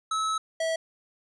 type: tone pair in turn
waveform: square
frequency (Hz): 1296 / 649.9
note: E6 / E5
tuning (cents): -30 / -25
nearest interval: octave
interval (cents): 1195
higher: first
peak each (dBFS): -26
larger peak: neither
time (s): 0.11-0.38 / 0.6-0.76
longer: first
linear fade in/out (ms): 5
effects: resampled to 22050 Hz